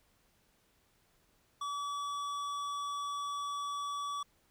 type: tone with hard clipping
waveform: sine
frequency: 1145 Hz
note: D6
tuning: 44 cents flat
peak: -37 dBFS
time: 1.61-4.23 s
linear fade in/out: 5 ms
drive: 12 dB
effects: pink hiss -71 dBFS RMS until 4.5 s